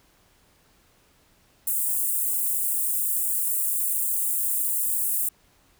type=high-pass noise; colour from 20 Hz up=white; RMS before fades=-25 dBFS; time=1.67-5.29 s; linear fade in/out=5 ms; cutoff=8100 Hz; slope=48 dB/octave; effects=pink hiss -61 dBFS RMS until 5.79 s